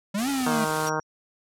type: exponential two-way sweep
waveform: square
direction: up then down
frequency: 190.3 to 283.2 to 215.2 Hz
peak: -25 dBFS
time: 0.14-0.65 s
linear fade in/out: 10 ms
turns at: 0.29 s
type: noise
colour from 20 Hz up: white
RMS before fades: -33 dBFS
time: 0.17-0.9 s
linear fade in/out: 20 ms
type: harmonic tone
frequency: 155.56 Hz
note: D#3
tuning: in tune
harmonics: 1 / 2 / 3 / 4 / 5 / 6 / 7 / 8 / 9 / 10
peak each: -34 / -35 / -31 / -34 / -34 / -31 / -33 / -35 / -34 / -36 dBFS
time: 0.46-1 s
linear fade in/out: 2 ms
type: tone with exponential decay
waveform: sine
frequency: 5680 Hz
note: F8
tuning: 28 cents sharp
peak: -28 dBFS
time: 0.87-1.03 s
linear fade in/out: 0 ms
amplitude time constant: 34 ms
effects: low-pass 11000 Hz 12 dB/octave

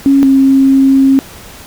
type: tone pair in turn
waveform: sine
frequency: 275.5 / 269.5 Hz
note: C#4 / C#4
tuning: -11 / -49 cents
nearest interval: unison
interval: 38 cents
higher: first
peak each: -4 dBFS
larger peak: neither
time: 0.06-0.23 / 0.23-1.19 s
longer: second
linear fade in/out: 0 ms
effects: pink hiss -33 dBFS RMS until 1.66 s

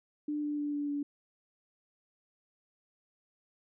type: tone with pitch steps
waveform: sine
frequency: 297.3 / 294.9 / 292.5 / 290.2 / 287.8 Hz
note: D4 / D4 / D4 / D4 / D4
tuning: +21 / +7 / -7 / -21 / -35 cents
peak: -31 dBFS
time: 0.28-1.03 s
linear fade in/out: 5 ms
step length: 150 ms
effects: none

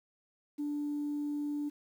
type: tone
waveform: sine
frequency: 292.8 Hz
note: D4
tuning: 5 cents flat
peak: -31 dBFS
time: 0.58-1.7 s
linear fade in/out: 20 ms
effects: tanh soft clip ceiling -29 dBFS + 10-bit

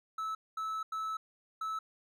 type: tone bursts at uneven times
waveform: triangle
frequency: 1305 Hz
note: E6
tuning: 18 cents flat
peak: -32 dBFS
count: 4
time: 0.18-0.35 / 0.57-0.83 / 0.92-1.17 / 1.61-1.79 s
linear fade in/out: 5 ms
effects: none

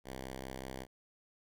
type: tone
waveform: 5% pulse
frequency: 65.41 Hz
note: C2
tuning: in tune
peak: -31 dBFS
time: 0.04-0.87 s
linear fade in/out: 50 ms
effects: none

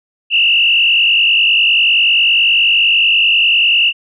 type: tone with frequency modulation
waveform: sine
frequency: 2775 Hz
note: F7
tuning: 12 cents flat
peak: -8 dBFS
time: 0.3-3.93 s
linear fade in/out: 50 ms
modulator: 50.2 Hz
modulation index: 2.4
effects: none

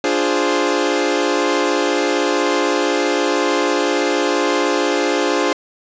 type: chord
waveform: sawtooth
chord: D half-diminished seventh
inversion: none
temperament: equal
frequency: 293.7 / 349.2 / 415.3 / 523.3 Hz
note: D4 / F4 / Ab4 / C5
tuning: 0 / 0 / 0 / 0 cents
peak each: -17 dBFS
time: 0.04-5.53 s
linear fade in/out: 2 ms
effects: resampled to 16000 Hz + 8-bit

